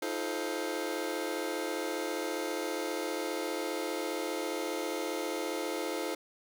sawtooth chord, F dominant seventh, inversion third, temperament just, 314.3 / 349.2 / 436.5 / 523.8 Hz, Eb4 / F4 / A4 / C5, +18 / 0 / -14 / +2 cents, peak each -34 dBFS, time 0.02-6.15 s, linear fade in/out 5 ms, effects none

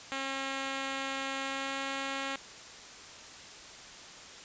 5% pulse tone with pitch glide, 270.4 to 272 Hz, C#4 to C#4, -43 to -33 cents, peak -22 dBFS, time 0.12-2.36 s, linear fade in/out 0 ms, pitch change +10 cents, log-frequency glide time 1.37-1.79 s, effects white hiss -48 dBFS RMS until 4.44 s + resampled to 16000 Hz

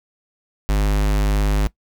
square tone, 50.9 Hz, G#1, 34 cents flat, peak -16 dBFS, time 0.69-1.67 s, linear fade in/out 0 ms, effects noise-tail reverb RT60 0.1 s tail -19 dB re dry

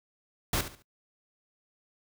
pink noise with echo, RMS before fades -28 dBFS, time 0.53-0.61 s, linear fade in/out 2 ms, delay 71 ms, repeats 3, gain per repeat -11 dB, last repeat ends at 0.823 s, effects noise-tail reverb RT60 0.1 s tail -24 dB re dry

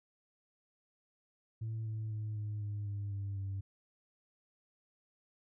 sine tone with pitch steps, 111.5 / 109.39 / 107.33 / 105.3 / 103.31 / 101.36 / 99.45 / 97.57 Hz, A2 / A2 / A2 / G#2 / G#2 / G#2 / G2 / G2, +23 / -10 / -43 / +24 / -9 / -42 / +25 / -8 cents, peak -34 dBFS, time 1.61-3.61 s, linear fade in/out 10 ms, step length 250 ms, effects tanh soft clip ceiling -34 dBFS

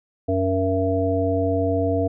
harmonic tone with a mistuned harmonic, 93.8 Hz, F#2, 24 cents sharp, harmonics 1 / 3 / 5 / 7, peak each -24 / -24 / -24 / -24 dBFS, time 0.28-2.08 s, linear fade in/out 10 ms, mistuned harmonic 7, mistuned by +29 cents, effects none

